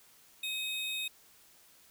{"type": "tone pair together", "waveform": "square", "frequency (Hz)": [2541, 3697], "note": ["D#7", "A#7"], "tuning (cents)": [36, -15], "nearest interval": "tritone", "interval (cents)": 649, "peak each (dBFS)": [-38, -37], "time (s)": [0.43, 1.08], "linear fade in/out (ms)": 5, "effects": ["white hiss -61 dBFS RMS until 1.9 s"]}